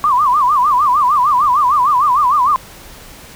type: tone with vibrato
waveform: sine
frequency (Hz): 1093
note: C#6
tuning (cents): -25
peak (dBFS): -9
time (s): 0.04-2.56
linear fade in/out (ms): 0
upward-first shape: sine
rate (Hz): 6.6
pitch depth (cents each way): 200
effects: pink hiss -37 dBFS RMS until 3.35 s